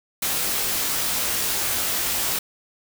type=noise with comb filter; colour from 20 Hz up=white; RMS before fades=-24 dBFS; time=0.22-2.39 s; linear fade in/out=5 ms; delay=19 ms; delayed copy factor=-0.55; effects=none